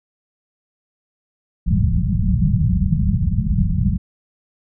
white low-pass noise, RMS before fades -17 dBFS, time 1.66-3.98 s, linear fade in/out 20 ms, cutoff 200 Hz, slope 96 dB/octave, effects none

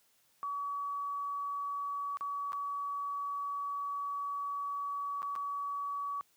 sine tone with dropouts, 1136 Hz, C#6, 42 cents sharp, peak -34 dBFS, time 0.43-6.21 s, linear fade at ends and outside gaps 0 ms, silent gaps 2.171-2.209 / 2.521-2.531 / 5.22-5.229 / 5.354-5.361 s, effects white hiss -70 dBFS RMS until 6.36 s + high-pass 80 Hz 12 dB/octave

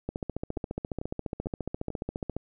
two click trains, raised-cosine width 2 ms, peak -18 / -22 dBFS, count 34 / 4, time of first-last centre 0.09-2.366 / 0.57-1.903 s, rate 14.5 / 2.25 Hz, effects none

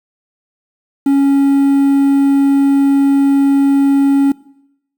triangle tone with quantisation, 277.2 Hz, C#4, in tune, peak -6 dBFS, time 1.06-4.32 s, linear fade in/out 5 ms, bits 6, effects noise-tail reverb RT60 0.8 s tail -21 dB re dry

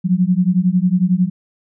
sine beating tone pair, 176.4 / 187.4 Hz, F3 / F#3, +18 / +22 cents, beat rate 11 Hz, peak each -15 dBFS, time 0.04-1.3 s, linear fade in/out 20 ms, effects none

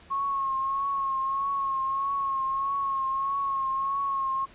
sine tone with vibrato, 1089 Hz, C#6, 31 cents flat, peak -25 dBFS, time 0.1-4.46 s, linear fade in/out 20 ms, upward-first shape triangle, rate 1.6 Hz, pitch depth 41 cents each way, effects pink hiss -53 dBFS RMS until 4.54 s + resampled to 8000 Hz

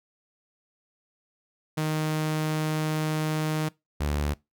sawtooth tone pair in turn, 155.3 / 73.29 Hz, D#3 / D2, -3 / -3 cents, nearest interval octave + minor second, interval 1300 cents, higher first, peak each -21 dBFS, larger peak neither, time 1.77-3.69 / 4-4.34 s, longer first, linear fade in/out 10 ms, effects noise-tail reverb RT60 0.2 s tail -22 dB re dry

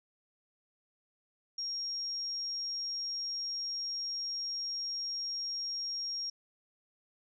sine tone, 5580 Hz, F8, 2 cents flat, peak -34 dBFS, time 1.58-6.3 s, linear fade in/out 5 ms, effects none

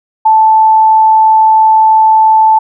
sine tone, 877 Hz, A5, 6 cents flat, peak -3 dBFS, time 0.25-2.59 s, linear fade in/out 10 ms, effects none

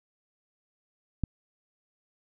click, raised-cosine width 5 ms, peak -15 dBFS, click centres 1.237 s, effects none

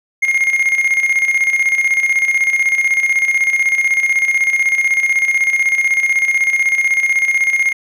triangle tone with tremolo, 2136 Hz, C7, 35 cents sharp, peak -8 dBFS, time 0.22-7.73 s, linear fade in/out 10 ms, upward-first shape square, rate 16 Hz, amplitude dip 55%, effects none

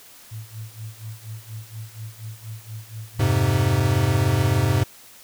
sine tone with tremolo, 110 Hz, A2, in tune, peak -30 dBFS, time 0.31-3.37 s, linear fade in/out 10 ms, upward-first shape sine, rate 4.2 Hz, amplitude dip 90%
square chord, F minor, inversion none, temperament equal, 87.31 / 103.83 / 130.81 Hz, F2 / Ab2 / C3, 0 / 0 / 0 cents, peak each -26 / -21 / -22 dBFS, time 3.19-4.84 s, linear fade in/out 10 ms
effects white hiss -47 dBFS RMS until 5.23 s

